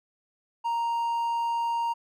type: tone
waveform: triangle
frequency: 932.3 Hz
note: A#5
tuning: in tune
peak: -23 dBFS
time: 0.64-1.94 s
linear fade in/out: 20 ms
effects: none